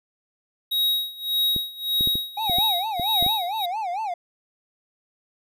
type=tone with tremolo; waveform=square; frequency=3800 Hz; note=A#7; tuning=33 cents sharp; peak=-19 dBFS; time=0.71-3.66 s; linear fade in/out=10 ms; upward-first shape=sine; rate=1.7 Hz; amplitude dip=90%
type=clicks; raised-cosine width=3 ms; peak=-18 dBFS; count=9; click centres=1.563 / 2.009 / 2.074 / 2.155 / 2.497 / 2.585 / 2.997 / 3.226 / 3.264 s
type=tone with vibrato; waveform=triangle; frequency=787 Hz; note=G5; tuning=7 cents sharp; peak=-23 dBFS; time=2.37-4.14 s; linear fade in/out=5 ms; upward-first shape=sine; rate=4.4 Hz; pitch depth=220 cents each way
effects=none